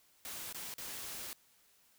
white noise with dropouts, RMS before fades -44 dBFS, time 0.25-1.33 s, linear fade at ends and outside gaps 0 ms, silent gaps 0.526-0.546 / 0.739-0.782 s, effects white hiss -68 dBFS RMS until 1.98 s

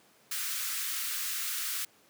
white high-pass noise, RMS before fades -34 dBFS, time 0.31-1.85 s, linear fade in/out 5 ms, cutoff 1200 Hz, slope 48 dB/octave, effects pink hiss -62 dBFS RMS until 2.09 s + high-pass 200 Hz 12 dB/octave

